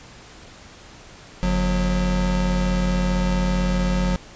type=tone pair together; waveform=square; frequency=47.74 / 181.2 Hz; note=G1 / F#3; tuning=-45 / -36 cents; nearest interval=octave + major seventh; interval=2309 cents; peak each=-22 dBFS; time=1.43-4.16 s; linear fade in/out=0 ms; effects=pink hiss -44 dBFS RMS until 4.35 s + resampled to 16000 Hz